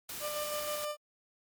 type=noise; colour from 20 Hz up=white; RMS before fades=-41 dBFS; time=0.09-0.85 s; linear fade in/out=2 ms
type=tone with tremolo; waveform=30% pulse; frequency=596 Hz; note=D5; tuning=25 cents sharp; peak=-31 dBFS; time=0.2-0.97 s; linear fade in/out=50 ms; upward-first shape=square; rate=6.3 Hz; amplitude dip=30%
effects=MP3 96 kbps